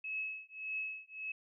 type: tone with tremolo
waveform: sine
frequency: 2580 Hz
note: E7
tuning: 38 cents flat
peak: -34 dBFS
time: 0.04-1.32 s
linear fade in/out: 5 ms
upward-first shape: triangle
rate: 1.7 Hz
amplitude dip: 100%
effects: none